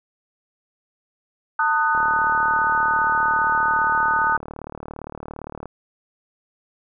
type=chord; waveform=sine; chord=D# diminished; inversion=second; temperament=just; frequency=896 / 1244.5 / 1493.4 Hz; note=A5 / D#6 / F#6; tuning=+31 / 0 / +16 cents; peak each=-21 dBFS; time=1.59-4.37 s; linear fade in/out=5 ms
type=click train; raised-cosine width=1 ms; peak=-19 dBFS; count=140; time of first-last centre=1.95-5.657 s; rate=37.5 Hz
effects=none